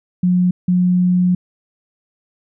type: tone bursts at uneven times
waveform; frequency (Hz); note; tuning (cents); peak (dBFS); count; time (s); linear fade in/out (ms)
sine; 180.1; F#3; -46; -11; 2; 0.23-0.51 / 0.68-1.35; 5
effects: none